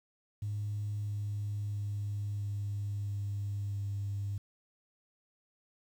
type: tone with pitch steps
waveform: sine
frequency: 103.83 / 103.17 / 102.52 / 101.87 / 101.22 / 100.58 Hz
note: G#2 / G#2 / G#2 / G#2 / G#2 / G2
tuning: 0 / -11 / -22 / -33 / -44 / +45 cents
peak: -32 dBFS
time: 0.42-4.38 s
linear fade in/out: 5 ms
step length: 660 ms
effects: tanh soft clip ceiling -28 dBFS + 10-bit